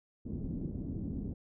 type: low-pass noise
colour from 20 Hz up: white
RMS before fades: -38 dBFS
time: 0.25-1.34 s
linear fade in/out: 10 ms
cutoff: 280 Hz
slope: 24 dB/octave
effects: none